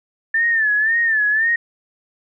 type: tone with vibrato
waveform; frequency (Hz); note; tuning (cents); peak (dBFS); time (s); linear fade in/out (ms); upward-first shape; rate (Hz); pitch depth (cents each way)
sine; 1772; A6; +12; -14; 0.34-1.56; 5; sine; 1.9; 94
effects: none